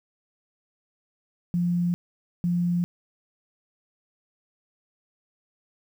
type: tone pair in turn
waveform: sine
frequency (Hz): 174.61 / 174.61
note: F3 / F3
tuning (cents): 0 / 0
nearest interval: unison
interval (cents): 0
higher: neither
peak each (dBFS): -21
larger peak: neither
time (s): 1.54-1.94 / 2.44-2.84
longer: neither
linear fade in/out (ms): 0
effects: 9-bit